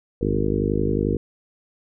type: harmonic tone with a mistuned harmonic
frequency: 51.2 Hz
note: G#1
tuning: 24 cents flat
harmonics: 1 / 2 / 3 / 4 / 5 / 6 / 7 / 8 / 9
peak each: -28 / -28 / -28 / -28 / -28 / -28 / -28 / -28 / -28 dBFS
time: 0.21-1.17 s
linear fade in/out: 5 ms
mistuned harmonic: 2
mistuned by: -64 cents
effects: none